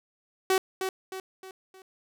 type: tone with echo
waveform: sawtooth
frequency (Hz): 378.4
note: F#4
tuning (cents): +39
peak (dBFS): -17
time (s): 0.5-0.58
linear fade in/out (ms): 2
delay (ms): 310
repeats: 4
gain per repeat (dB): -7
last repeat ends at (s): 1.82
effects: none